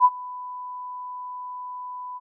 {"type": "tone with ADSR envelope", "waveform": "sine", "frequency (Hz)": 996, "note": "B5", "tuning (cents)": 14, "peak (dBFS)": -9, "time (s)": [0, 2.2], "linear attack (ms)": 47, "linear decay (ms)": 46, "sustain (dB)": -23, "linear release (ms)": 33, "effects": []}